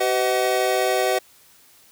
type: tone cluster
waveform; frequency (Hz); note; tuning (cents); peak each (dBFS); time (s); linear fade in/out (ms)
square; 382 / 505 / 633 / 746; G4 / B4 / D#5 / F#5; -45 / +39 / +30 / +14; -25; 0-1.19; 10
effects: white hiss -53 dBFS RMS until 1.91 s